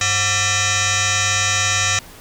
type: tone with frequency modulation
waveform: sine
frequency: 1989 Hz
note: B6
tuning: 12 cents sharp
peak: -15 dBFS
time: 0.01-1.99 s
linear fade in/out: 2 ms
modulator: 630 Hz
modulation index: 7.9
effects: pink hiss -41 dBFS RMS until 2.2 s